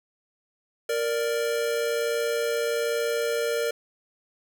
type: tone pair together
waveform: square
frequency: 466.1 / 587.3 Hz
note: A#4 / D5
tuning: 0 / 0 cents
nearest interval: major third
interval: 400 cents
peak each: -26 / -30 dBFS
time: 0.89-3.71 s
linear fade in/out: 5 ms
effects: none

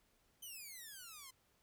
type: exponential sweep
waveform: 5% pulse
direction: down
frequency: 3124 to 1017 Hz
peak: -40 dBFS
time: 0.42-1.31 s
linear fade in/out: 10 ms
effects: pink hiss -75 dBFS RMS until 1.62 s

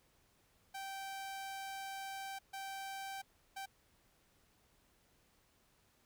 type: tone bursts at uneven times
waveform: sawtooth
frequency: 779 Hz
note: G5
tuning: 11 cents flat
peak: -39 dBFS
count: 3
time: 0.74-2.39 / 2.53-3.22 / 3.56-3.66 s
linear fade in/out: 10 ms
effects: pink hiss -72 dBFS RMS until 6.05 s

